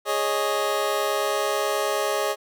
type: chord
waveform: 25% pulse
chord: Ab suspended fourth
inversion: none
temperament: just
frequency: 415.3 / 553.7 / 623 Hz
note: Ab4 / Db5 / Eb5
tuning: 0 / -2 / +2 cents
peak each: -23 dBFS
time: 0.05-2.36 s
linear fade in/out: 50 ms
effects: none